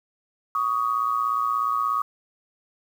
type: tone pair together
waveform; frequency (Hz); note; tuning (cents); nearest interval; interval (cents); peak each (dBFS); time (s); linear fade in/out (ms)
sine; 1127.7 / 1244.5; C#6 / D#6; +29 / 0; major second; 171; -24; 0.55-2.02; 2
effects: 8-bit